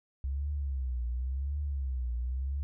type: tone with vibrato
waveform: sine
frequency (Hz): 66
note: C2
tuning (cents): +16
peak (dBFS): -30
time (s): 0.24-2.63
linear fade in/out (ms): 0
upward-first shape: triangle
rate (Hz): 0.92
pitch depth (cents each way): 190
effects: none